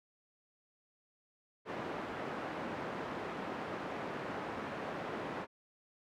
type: band-pass noise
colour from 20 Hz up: pink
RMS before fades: -41 dBFS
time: 1.65-5.47 s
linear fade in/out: 50 ms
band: 220 to 1600 Hz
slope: 12 dB/octave
effects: none